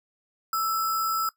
sine tone with sample-and-hold, 1318.5 Hz, E6, in tune, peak -23 dBFS, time 0.53-1.29 s, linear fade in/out 2 ms, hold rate 6300 Hz, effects noise-tail reverb RT60 0.1 s tail -17 dB re dry

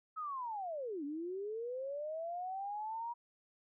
sine linear two-way sweep, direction down then up, 1298 to 278.1 to 957 Hz, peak -38 dBFS, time 0.16-3.14 s, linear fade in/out 20 ms, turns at 1.04 s, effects none

